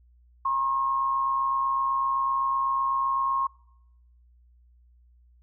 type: tone pair together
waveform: sine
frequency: 951 / 1078.9 Hz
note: A#5 / C#6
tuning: +34 / -47 cents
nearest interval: major second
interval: 219 cents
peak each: -33 / -23 dBFS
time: 0.45-3.47 s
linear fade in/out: 5 ms
effects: noise-tail reverb RT60 0.8 s tail -23 dB re dry + added 60 Hz sine -55 dBFS peak until 5.42 s